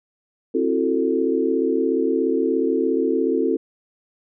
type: chord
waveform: sine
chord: F# half-diminished seventh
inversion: second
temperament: just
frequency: 266.4 / 333 / 370 / 444 Hz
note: C4 / E4 / F#4 / A4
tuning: +31 / +18 / 0 / +16 cents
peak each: -23 / -23 / -24 / -22 dBFS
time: 0.54-3.57 s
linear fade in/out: 10 ms
effects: none